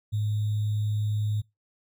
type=tone with sample-and-hold; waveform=sine; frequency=105.6 Hz; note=G#2; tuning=29 cents sharp; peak=-24 dBFS; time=0.12-1.42 s; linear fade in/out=20 ms; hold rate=3675 Hz; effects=noise-tail reverb RT60 0.2 s tail -22 dB re dry

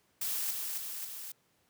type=noise with echo; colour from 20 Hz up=blue; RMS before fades=-34 dBFS; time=0.21-0.51 s; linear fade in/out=5 ms; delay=270 ms; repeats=3; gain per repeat=-3 dB; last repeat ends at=1.32 s; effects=pink hiss -71 dBFS RMS until 1.69 s + high-pass 100 Hz 12 dB/octave

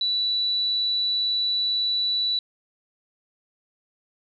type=tone; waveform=sine; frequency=3951 Hz; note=B7; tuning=in tune; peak=-21 dBFS; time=0.01-2.39 s; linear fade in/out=2 ms; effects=none

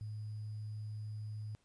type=tone with sample-and-hold; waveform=sine; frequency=106.7 Hz; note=G#2; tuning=47 cents sharp; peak=-40 dBFS; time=0.01-1.55 s; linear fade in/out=0 ms; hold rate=4900 Hz; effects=pink hiss -75 dBFS RMS until 1.64 s + resampled to 22050 Hz

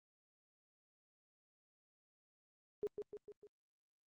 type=tone with echo; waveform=sine; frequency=415.3 Hz; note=G#4; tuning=in tune; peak=-35 dBFS; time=2.83-2.87 s; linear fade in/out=0 ms; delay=150 ms; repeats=4; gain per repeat=-5 dB; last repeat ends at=3.47 s; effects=Opus 32 kbps

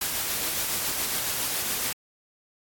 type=noise with tremolo; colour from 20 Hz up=white; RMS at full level=-27 dBFS; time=0.01-1.93 s; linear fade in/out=5 ms; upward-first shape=sine; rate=7.2 Hz; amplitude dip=25%; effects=AAC 64 kbps

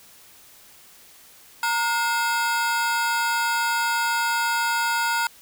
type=ring-modulated tone; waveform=40% pulse; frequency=1180 Hz; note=D6; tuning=8 cents sharp; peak=-17 dBFS; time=1.63-5.27 s; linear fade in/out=2 ms; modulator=254 Hz; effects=white hiss -50 dBFS RMS until 5.41 s

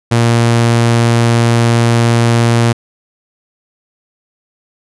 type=tone; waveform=sawtooth; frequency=117.1 Hz; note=A#2; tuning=8 cents sharp; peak=-4 dBFS; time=0.11-2.73 s; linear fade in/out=10 ms; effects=resampled to 24000 Hz

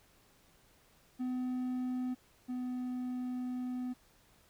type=tone pair in turn; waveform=triangle; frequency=252.5 / 250.6 Hz; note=B3 / B3; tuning=+39 / +25 cents; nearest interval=unison; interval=14 cents; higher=first; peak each=-31 / -33 dBFS; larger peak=first; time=1.19-2.15 / 2.48-3.94 s; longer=second; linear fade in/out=20 ms; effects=pink hiss -66 dBFS RMS until 4.49 s

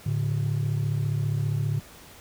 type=tone pair together; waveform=sine; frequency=109.2 / 144.11 Hz; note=A2 / D3; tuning=-13 / -32 cents; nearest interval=perfect fourth; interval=481 cents; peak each=-24 dBFS; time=0.06-1.8 s; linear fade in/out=5 ms; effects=tanh soft clip ceiling -20 dBFS + pink hiss -48 dBFS RMS until 2.2 s

